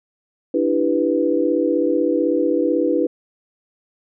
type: chord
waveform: sine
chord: E minor seventh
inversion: third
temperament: equal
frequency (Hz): 293.7 / 329.6 / 392 / 493.9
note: D4 / E4 / G4 / B4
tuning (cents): 0 / 0 / 0 / 0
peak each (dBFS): -21 / -20 / -24 / -20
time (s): 0.54-3.07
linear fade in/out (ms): 5
effects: none